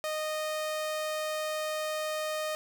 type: tone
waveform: sawtooth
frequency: 618 Hz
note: D#5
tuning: 12 cents flat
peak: -27 dBFS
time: 0.04-2.55 s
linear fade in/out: 0 ms
effects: none